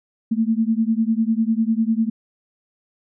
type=beating tone pair; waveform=sine; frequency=220 / 230 Hz; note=A3 / A#3; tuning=0 / -23 cents; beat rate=10 Hz; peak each=-19 / -20 dBFS; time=0.31-2.1 s; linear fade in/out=10 ms; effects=none